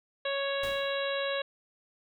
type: harmonic tone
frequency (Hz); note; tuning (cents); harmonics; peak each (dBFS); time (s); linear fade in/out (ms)
554.4; C#5; 0; 1 / 2 / 3 / 4 / 5 / 6 / 7; -31 / -39 / -37 / -43 / -40 / -42 / -39; 0.25-1.42; 5
type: noise with exponential decay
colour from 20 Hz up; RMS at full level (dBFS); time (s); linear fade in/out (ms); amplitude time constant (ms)
pink; -40; 0.63-1.06; 5; 93
effects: none